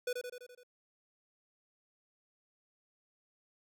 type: tone with echo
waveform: square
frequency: 493.9 Hz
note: B4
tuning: in tune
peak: -33 dBFS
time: 0.07-0.13 s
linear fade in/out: 5 ms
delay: 84 ms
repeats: 6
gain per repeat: -4 dB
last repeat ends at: 0.634 s
effects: none